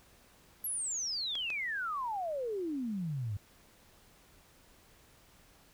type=exponential sweep; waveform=sine; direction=down; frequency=11780 to 96 Hz; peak=-33 dBFS; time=0.64-3.37 s; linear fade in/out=5 ms
type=clicks; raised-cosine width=0.2 ms; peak=-26 dBFS; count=2; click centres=1.354 / 1.503 s
effects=pink hiss -62 dBFS RMS until 5.73 s